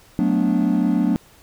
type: chord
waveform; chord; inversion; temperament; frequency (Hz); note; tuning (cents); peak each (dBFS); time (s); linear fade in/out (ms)
triangle; B minor seventh; second; equal with one note detuned; 185 / 220 / 246.9 / 291.1; F#3 / A3 / B3 / D4; 0 / 0 / 0 / -15; -19; 0.19-1.16; 0
effects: tanh soft clip ceiling -7 dBFS + pink hiss -51 dBFS RMS until 1.42 s